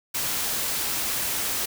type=noise; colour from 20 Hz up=white; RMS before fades=-27 dBFS; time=0.14-1.66 s; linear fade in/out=10 ms; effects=none